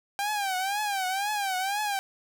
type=tone with vibrato; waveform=sawtooth; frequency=791 Hz; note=G5; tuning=15 cents sharp; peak=-23 dBFS; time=0.19-1.99 s; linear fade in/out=0 ms; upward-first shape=triangle; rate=2 Hz; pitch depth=140 cents each way; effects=none